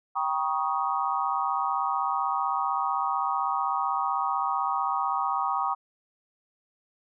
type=chord; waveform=sine; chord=Eb dominant seventh; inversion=first; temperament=equal with one note detuned; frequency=784 / 953 / 1108.7 / 1244.5 Hz; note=G5 / Bb5 / Db6 / Eb6; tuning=0 / +38 / 0 / 0 cents; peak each=-30 dBFS; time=0.15-5.75 s; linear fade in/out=20 ms; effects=none